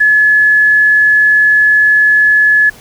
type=tone; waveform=sine; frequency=1709 Hz; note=G#6; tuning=49 cents sharp; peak=-5 dBFS; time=0-2.7 s; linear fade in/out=10 ms; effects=pink hiss -38 dBFS RMS until 2.8 s